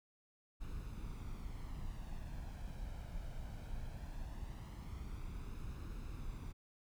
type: noise with flanger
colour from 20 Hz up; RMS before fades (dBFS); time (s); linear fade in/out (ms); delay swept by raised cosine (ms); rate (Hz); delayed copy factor
brown; -45; 0.6-6.53; 20; 0.77 to 1.32; 0.19; +0.5
effects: none